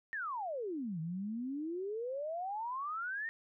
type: exponential two-way sweep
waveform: sine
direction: down then up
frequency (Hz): 1864.7 to 155.8 to 1864.7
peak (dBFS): -36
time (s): 0.13-3.29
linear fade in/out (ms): 0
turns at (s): 1
effects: none